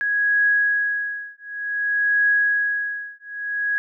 sine tone with tremolo, 1661.2 Hz, G#6, in tune, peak -14 dBFS, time 0.01-3.78 s, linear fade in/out 0 ms, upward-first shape triangle, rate 0.55 Hz, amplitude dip 100%, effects none

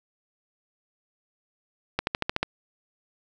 accelerating click train, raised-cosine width 0.3 ms, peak -8 dBFS, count 7, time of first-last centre 1.99-2.43 s, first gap 81 ms, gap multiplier 0.96, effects none

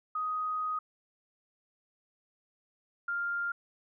sine tone pair in turn, 1251 / 1398.4 Hz, D#6 / F6, +9 / +2 cents, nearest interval major second, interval 193 cents, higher second, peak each -30 / -30 dBFS, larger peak neither, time 0.15-0.79 / 3.08-3.52 s, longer first, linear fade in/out 5 ms, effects none

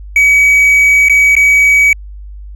triangle tone with dropouts, 2271 Hz, C#7, 41 cents sharp, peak -3 dBFS, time 0.16-1.93 s, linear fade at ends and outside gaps 2 ms, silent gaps 1.086-1.096 / 1.353-1.365 s, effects added 50 Hz sine -26 dBFS peak until 2.55 s

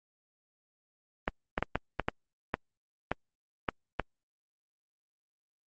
clicks, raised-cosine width 0.5 ms, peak -12 dBFS, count 10, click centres 1.279 / 1.579 / 1.626 / 1.756 / 1.997 / 2.085 / 2.541 / 3.116 / 3.688 / 3.997 s, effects Opus 24 kbps

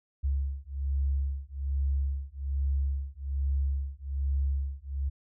sine beating tone pair, 68.3 / 69.5 Hz, C#2 / C#2, -25 / +5 cents, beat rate 1.2 Hz, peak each -30 dBFS, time 0.23-5.1 s, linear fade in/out 20 ms, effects none

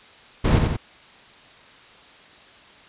brown noise with echo, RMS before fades -17 dBFS, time 0.44-0.59 s, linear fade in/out 10 ms, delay 89 ms, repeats 2, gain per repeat -4 dB, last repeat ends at 0.768 s, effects white hiss -48 dBFS RMS until 2.88 s + resampled to 8000 Hz

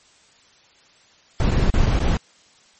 brown noise with dropouts, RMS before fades -17 dBFS, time 1.4-2.17 s, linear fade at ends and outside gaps 2 ms, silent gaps 1.51-1.514 / 1.702-1.739 / 1.861-1.865 / 1.992-2.002 s, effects white hiss -54 dBFS RMS until 2.79 s + MP3 32 kbps

